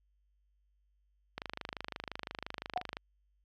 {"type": "click train", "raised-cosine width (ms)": 0.3, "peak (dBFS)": -22, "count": 42, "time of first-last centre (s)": [1.38, 2.969], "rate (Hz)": 25.8}
{"type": "tone with exponential decay", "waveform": "sine", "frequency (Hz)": 730, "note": "F#5", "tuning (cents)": -24, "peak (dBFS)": -26, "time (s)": [2.76, 2.83], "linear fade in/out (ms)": 2, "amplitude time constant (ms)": 15}
{"effects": ["added 50 Hz sine -70 dBFS peak until 3.44 s"]}